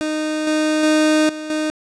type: tone with level steps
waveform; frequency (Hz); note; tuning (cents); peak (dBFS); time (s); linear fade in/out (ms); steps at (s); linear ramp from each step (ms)
30% pulse; 308.5; D#4; -15; -17 / -13 / -10 / -24 / -16; 0.01-1.7; 0; 0.47 / 0.83 / 1.29 / 1.5; 2
effects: resampled to 22050 Hz + 8-bit